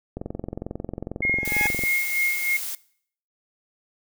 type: click train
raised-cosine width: 2 ms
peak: -17 dBFS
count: 38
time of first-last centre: 0.17-1.837 s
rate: 22.2 Hz
type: tone with tremolo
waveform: sine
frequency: 2146 Hz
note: C7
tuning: 43 cents sharp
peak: -19 dBFS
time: 1.22-2.57 s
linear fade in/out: 5 ms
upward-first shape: sine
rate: 3.2 Hz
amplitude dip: 60%
type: tone with exponential growth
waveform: 20% pulse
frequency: 837 Hz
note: G#5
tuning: 13 cents sharp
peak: -18 dBFS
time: 1.27-1.67 s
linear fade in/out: 2 ms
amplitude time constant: 85 ms
type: noise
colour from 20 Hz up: blue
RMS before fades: -31 dBFS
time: 1.45-2.75 s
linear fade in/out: 2 ms
effects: noise-tail reverb RT60 0.6 s tail -21 dB re dry